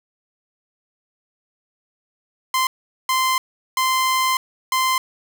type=tone bursts at uneven times; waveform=sawtooth; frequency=1039 Hz; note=C6; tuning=12 cents flat; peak=-13 dBFS; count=4; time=2.54-2.67 / 3.09-3.38 / 3.77-4.37 / 4.72-4.98 s; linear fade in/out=2 ms; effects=none